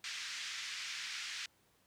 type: band-pass noise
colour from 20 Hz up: pink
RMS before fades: -43 dBFS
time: 0.04-1.46 s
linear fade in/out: 2 ms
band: 1700 to 6300 Hz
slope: 24 dB/octave
effects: pink hiss -71 dBFS RMS until 1.86 s + high-pass 80 Hz 12 dB/octave